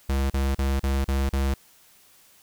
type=tone bursts; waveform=square; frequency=67.9 Hz; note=C#2; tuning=35 cents flat; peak=-22 dBFS; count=6; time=0.09-1.54 s; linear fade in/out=5 ms; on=210 ms; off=38 ms; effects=white hiss -56 dBFS RMS until 2.42 s